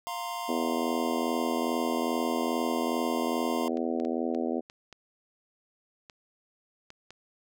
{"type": "chord", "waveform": "square", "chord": "F suspended fourth", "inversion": "none", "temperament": "just", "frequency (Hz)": [698.5, 931.3, 1047.7], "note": ["F5", "Bb5", "C6"], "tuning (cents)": [0, -2, 2], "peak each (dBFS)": -38, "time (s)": [0.07, 3.68], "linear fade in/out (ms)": 0}
{"type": "harmonic tone", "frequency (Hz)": 82.41, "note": "E2", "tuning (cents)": 0, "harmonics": [3, 4, 5, 6, 7, 8, 9], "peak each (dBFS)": [-31, -33, -35, -37, -38, -39, -40], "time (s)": [0.48, 4.61], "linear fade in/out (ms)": 20}
{"type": "clicks", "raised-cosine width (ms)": 0.2, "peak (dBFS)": -29, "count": 9, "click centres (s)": [3.772, 4, 4.05, 4.348, 4.699, 4.927, 6.098, 6.904, 7.106]}
{"effects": []}